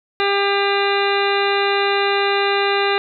harmonic tone, 399.5 Hz, G4, 33 cents sharp, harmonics 1 / 2 / 3 / 4 / 5 / 6 / 7 / 9 / 10, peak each -19 / -22 / -24 / -25 / -26 / -27 / -27 / -29 / -29 dBFS, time 0.2-2.98 s, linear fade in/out 0 ms, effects none

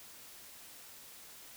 silence, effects white hiss -53 dBFS RMS until 1.56 s

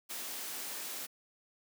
white high-pass noise, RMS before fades -41 dBFS, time 0.09-1.07 s, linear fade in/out 20 ms, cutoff 200 Hz, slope 24 dB/octave, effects none

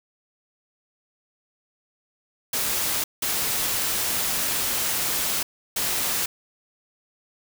white noise bursts at uneven times, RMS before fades -25 dBFS, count 3, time 2.53-3.04 / 3.22-5.43 / 5.76-6.26 s, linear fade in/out 5 ms, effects none

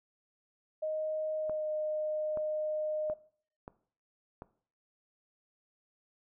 sine tone with pitch glide, 622.3 to 614.1 Hz, D#5 to D#5, 0 to -23 cents, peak -31 dBFS, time 0.82-3.14 s, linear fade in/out 10 ms, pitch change -23 cents, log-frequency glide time 1.37-1.7 s
clicks, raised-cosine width 1 ms, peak -29 dBFS, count 5, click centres 1.496 / 2.373 / 3.099 / 3.679 / 4.421 s
effects noise-tail reverb RT60 0.5 s tail -18 dB re dry

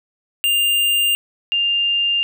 square / sine tone pair in turn, 2800 / 2800 Hz, F7 / F7, +4 / +4 cents, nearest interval unison, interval 0 cents, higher neither, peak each -15 dBFS, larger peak neither, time 0.44-1.15 / 1.52-2.23 s, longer neither, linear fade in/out 0 ms, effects none

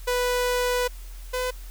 sawtooth tone pair in turn, 493.9 / 503.7 Hz, B4 / B4, 0 / +34 cents, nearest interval unison, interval 34 cents, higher second, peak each -18 / -21 dBFS, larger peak first, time 0.07-0.88 / 1.33-1.51 s, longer first, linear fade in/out 10 ms, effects added 42 Hz sine -36 dBFS peak until 1.7 s + white hiss -50 dBFS RMS until 1.7 s

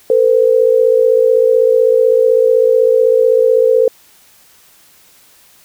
sine tone pair together, 452.7 / 508.6 Hz, A4 / C5, +49 / -49 cents, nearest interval major second, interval 202 cents, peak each -10 dBFS, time 0.1-3.88 s, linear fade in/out 2 ms, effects white hiss -47 dBFS RMS until 5.64 s

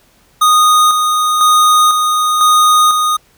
square tone with tremolo, 1237 Hz, D#6, 10 cents flat, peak -7 dBFS, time 0.41-3.17 s, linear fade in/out 10 ms, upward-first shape square, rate 1 Hz, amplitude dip 40%, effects pink hiss -51 dBFS RMS until 3.37 s

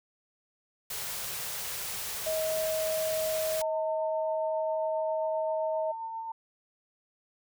white band-stop noise, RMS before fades -36 dBFS, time 0.9-3.62 s, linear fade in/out 5 ms, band 210 to 370 Hz, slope 96 dB/octave
sine tone, 633 Hz, D#5, 30 cents sharp, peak -28 dBFS, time 2.26-5.92 s, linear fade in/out 10 ms
sine tone with tremolo, 902 Hz, A5, 43 cents sharp, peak -33 dBFS, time 3.61-6.32 s, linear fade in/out 5 ms, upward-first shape sine, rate 7.5 Hz, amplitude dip 30%
effects none

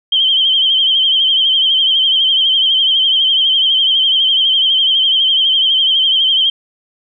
sine tone with vibrato, 3137 Hz, G7, 1 cent sharp, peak -9 dBFS, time 0.12-6.5 s, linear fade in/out 5 ms, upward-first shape sine, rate 12 Hz, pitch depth 58 cents each way, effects none

